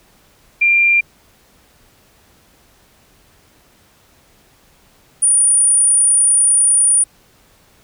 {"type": "tone pair in turn", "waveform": "sine", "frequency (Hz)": [2384, 9465], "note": ["D7", "D9"], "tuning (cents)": [25, 12], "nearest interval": "2 octaves", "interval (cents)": 2387, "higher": "second", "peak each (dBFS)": -9, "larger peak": "neither", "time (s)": [[0.61, 1.01], [5.22, 7.04]], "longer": "second", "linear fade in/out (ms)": 10, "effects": ["pink hiss -52 dBFS RMS until 7.83 s"]}